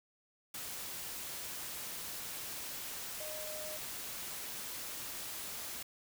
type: tone in noise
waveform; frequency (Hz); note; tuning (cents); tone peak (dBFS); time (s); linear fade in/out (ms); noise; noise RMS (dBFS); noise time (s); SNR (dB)
sine; 616; D#5; -17; -45; 3.2-3.77; 5; white; -43; 0.54-5.83; -5
effects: none